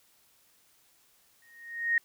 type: tone with exponential growth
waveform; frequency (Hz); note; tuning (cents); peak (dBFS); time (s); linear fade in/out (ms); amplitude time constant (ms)
sine; 1862; A#6; -2; -20; 1.42-1.98; 2; 120
effects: white hiss -65 dBFS RMS until 2.04 s